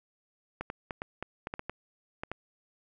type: clicks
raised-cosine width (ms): 0.5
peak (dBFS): -20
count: 11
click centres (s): 0.61 / 0.701 / 0.908 / 1.019 / 1.226 / 1.471 / 1.539 / 1.594 / 1.696 / 2.235 / 2.316
effects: none